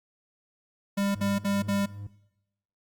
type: tone bursts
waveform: square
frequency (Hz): 199.8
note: G3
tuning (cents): +33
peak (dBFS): -25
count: 4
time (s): 0.97-1.861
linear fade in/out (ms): 10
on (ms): 180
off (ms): 57
type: tone with tremolo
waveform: triangle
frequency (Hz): 101.9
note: G#2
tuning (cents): -32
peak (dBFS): -31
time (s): 1.15-2.07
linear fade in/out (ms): 5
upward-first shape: triangle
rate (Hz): 2.4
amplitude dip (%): 75
effects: noise-tail reverb RT60 0.9 s tail -20 dB re dry + Opus 48 kbps